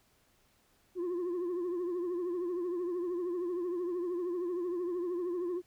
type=tone with vibrato; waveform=sine; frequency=353.5 Hz; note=F4; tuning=21 cents sharp; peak=-29 dBFS; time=0.95-5.62 s; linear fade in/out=50 ms; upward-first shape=triangle; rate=13 Hz; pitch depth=87 cents each way; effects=tanh soft clip ceiling -31 dBFS + pink hiss -69 dBFS RMS until 5.66 s